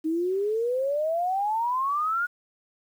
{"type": "exponential sweep", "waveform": "sine", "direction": "up", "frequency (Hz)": [309.8, 1457], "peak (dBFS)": -23, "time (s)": [0.04, 2.27], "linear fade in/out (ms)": 20, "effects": ["9-bit"]}